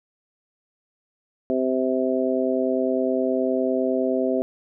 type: harmonic tone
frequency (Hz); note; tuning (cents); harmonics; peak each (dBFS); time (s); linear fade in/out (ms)
129.8; C3; -13; 2 / 3 / 4 / 5; -24 / -25 / -26 / -26; 1.5-4.42; 0
effects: none